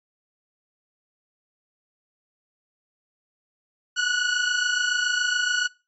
sawtooth tone pair together, 1452.9 / 1480 Hz, F#6 / F#6, -32 / 0 cents, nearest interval unison, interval 32 cents, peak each -21 / -20 dBFS, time 3.96-5.68 s, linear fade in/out 20 ms, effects noise-tail reverb RT60 0.3 s tail -23 dB re dry + MP3 32 kbps

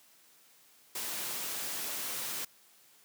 white noise, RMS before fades -37 dBFS, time 0.95-2.45 s, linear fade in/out 5 ms, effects white hiss -62 dBFS RMS until 3.04 s + high-pass 150 Hz 12 dB/octave

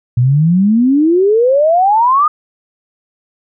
sine exponential sweep, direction up, 117.6 to 1250 Hz, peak -7 dBFS, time 0.17-2.28 s, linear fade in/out 5 ms, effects none

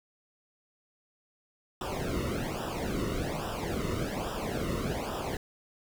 brown noise with flanger, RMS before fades -33 dBFS, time 1.81-5.37 s, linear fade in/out 2 ms, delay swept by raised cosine 0.46 to 1.26 ms, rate 1.2 Hz, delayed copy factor -0.9, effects none

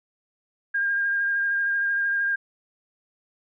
sine tone with vibrato, 1610 Hz, G6, 46 cents sharp, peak -21 dBFS, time 0.74-2.36 s, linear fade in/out 10 ms, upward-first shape sine, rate 13 Hz, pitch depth 15 cents each way, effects none

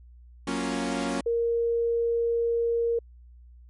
sawtooth chord, Gb major seventh, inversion none, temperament equal, 185 / 233.1 / 277.2 / 349.2 Hz, Gb3 / Bb3 / Db4 / F4, 0 / 0 / 0 / 0 cents, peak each -30 / -28 / -26 / -32 dBFS, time 0.47-1.21 s, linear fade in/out 5 ms
sine tone, 466.6 Hz, A#4, 2 cents sharp, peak -22 dBFS, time 1.26-2.99 s, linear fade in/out 5 ms
effects added 60 Hz sine -47 dBFS peak until 3.69 s + MP3 48 kbps

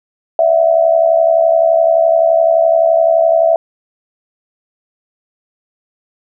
sine tone with amplitude modulation, 659.3 Hz, E5, in tune, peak -4 dBFS, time 0.39-3.56 s, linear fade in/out 2 ms, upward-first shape sine, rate 71.7 Hz, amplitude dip 75%, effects none

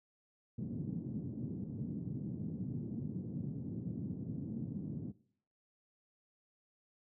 white band-pass noise, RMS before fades -41 dBFS, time 0.58-5.12 s, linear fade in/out 10 ms, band 110 to 240 Hz, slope 24 dB/octave, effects noise-tail reverb RT60 0.6 s tail -20 dB re dry

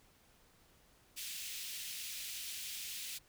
pink high-pass noise, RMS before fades -44 dBFS, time 1.16-3.19 s, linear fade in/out 20 ms, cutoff 2500 Hz, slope 24 dB/octave, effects pink hiss -67 dBFS RMS until 3.28 s

